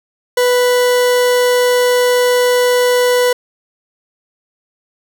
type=tone; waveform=40% pulse; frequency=493.9 Hz; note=B4; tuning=in tune; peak=-9 dBFS; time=0.37-3.33 s; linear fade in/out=5 ms; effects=none